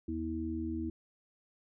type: harmonic tone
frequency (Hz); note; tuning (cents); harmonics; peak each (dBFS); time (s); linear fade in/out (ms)
80.6; E2; -38; 1 / 3 / 4; -40 / -39 / -36; 0.08-0.9; 5
effects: none